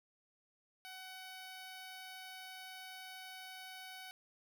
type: tone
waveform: 10% pulse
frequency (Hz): 751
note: F#5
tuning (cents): +26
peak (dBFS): -40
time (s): 0.85-4.11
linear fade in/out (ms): 0
effects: none